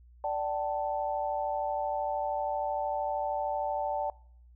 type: chord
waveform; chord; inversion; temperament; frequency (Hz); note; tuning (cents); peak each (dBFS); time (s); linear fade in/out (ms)
sine; D suspended fourth; none; equal with one note detuned; 587.3 / 767 / 880; D5 / G5 / A5; 0 / -38 / 0; -33; 0.24-4.1; 2
effects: noise-tail reverb RT60 0.6 s tail -24 dB re dry + added 60 Hz sine -53 dBFS peak until 4.55 s